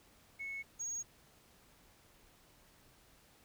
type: tone pair in turn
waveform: sine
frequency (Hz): 2200 / 6593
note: C#7 / G#8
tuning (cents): -14 / -14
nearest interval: octave + perfect fifth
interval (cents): 1900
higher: second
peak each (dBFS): -39 / -36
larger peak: second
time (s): 0.39-0.63 / 0.79-1.03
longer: neither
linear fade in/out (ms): 20
effects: tanh soft clip ceiling -35 dBFS + pink hiss -65 dBFS RMS until 3.44 s